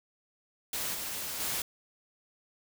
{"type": "noise with level steps", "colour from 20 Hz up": "white", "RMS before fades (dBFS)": [-34, -37, -33], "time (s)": [0.73, 1.62], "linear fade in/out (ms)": 2, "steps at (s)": [0.94, 1.4], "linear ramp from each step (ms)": 5, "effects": []}